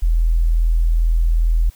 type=tone; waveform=sine; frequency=41.2 Hz; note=E1; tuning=in tune; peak=-12 dBFS; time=0.02-1.7 s; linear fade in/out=10 ms; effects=white hiss -51 dBFS RMS until 1.75 s